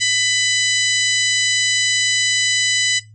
harmonic tone, 997 Hz, B5, 16 cents sharp, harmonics 2 / 3 / 4 / 5 / 6 / 7 / 8, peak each -20 / -22 / -23 / -24 / -25 / -25 / -26 dBFS, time 0-3 s, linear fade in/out 20 ms, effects noise-tail reverb RT60 0.2 s tail -18 dB re dry + added 107 Hz sine -41 dBFS peak until 3.14 s

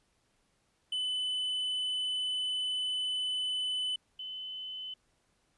triangle / sine tone pair in turn, 3009 / 3028 Hz, F#7 / F#7, +28 / +39 cents, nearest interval unison, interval 11 cents, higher second, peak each -29 / -38 dBFS, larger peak first, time 0.92-3.96 / 4.19-4.94 s, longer first, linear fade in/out 5 ms, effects pink hiss -73 dBFS RMS until 5.57 s + resampled to 24000 Hz

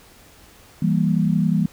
sine chord, E diminished, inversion none, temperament equal, 164.81 / 196 / 233.1 Hz, E3 / G3 / Bb3, 0 / 0 / 0 cents, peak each -19 / -20 / -23 dBFS, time 0.82-1.66 s, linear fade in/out 5 ms, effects pink hiss -49 dBFS RMS until 1.72 s

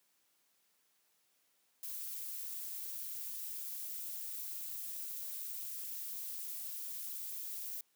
violet noise with amplitude modulation, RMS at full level -40 dBFS, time 1.83-7.81 s, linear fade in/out 2 ms, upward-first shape sine, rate 282 Hz, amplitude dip 65%, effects white hiss -75 dBFS RMS until 7.95 s + high-pass 150 Hz 12 dB/octave

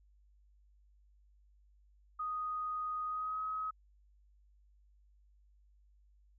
sine tone with pitch glide, 1244.5 to 1272.1 Hz, D#6 to D#6, 0 to +38 cents, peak -35 dBFS, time 2.19-3.71 s, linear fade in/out 10 ms, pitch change +38 cents, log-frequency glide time 3.07-3.41 s, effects added 50 Hz sine -63 dBFS peak until 6.38 s

